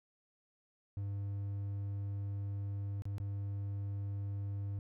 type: tone with dropouts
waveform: triangle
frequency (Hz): 100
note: G2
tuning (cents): +35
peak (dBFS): -34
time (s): 0.97-4.79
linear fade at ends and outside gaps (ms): 0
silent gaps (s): 3.021-3.054 / 3.182-3.2
effects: none